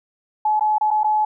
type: tone with dropouts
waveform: sine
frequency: 854 Hz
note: G#5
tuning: 48 cents sharp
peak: -15 dBFS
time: 0.45-1.25 s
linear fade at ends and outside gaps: 5 ms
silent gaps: 0.596-0.608 / 0.783-0.81 / 0.906-0.911 / 1.034-1.043 s
effects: none